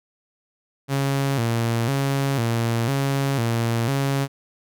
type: tone with vibrato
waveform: sawtooth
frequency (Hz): 126.4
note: B2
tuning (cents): +41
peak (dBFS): -16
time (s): 0.88-4.28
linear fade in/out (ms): 50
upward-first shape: square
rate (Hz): 1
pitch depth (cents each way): 150
effects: none